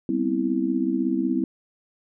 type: chord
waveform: sine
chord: C major seventh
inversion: second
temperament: just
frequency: 196.22 / 245.3 / 261.6 / 327 Hz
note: G3 / B3 / C4 / E4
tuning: +2 / -12 / 0 / -14 cents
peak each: -29 / -28 / -25 / -25 dBFS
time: 0.09-1.44 s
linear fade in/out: 2 ms
effects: none